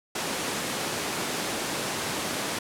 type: high-pass noise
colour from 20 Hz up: pink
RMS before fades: -30 dBFS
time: 0.15-2.59 s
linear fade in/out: 5 ms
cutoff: 200 Hz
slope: 12 dB/octave
effects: low-pass 11000 Hz 12 dB/octave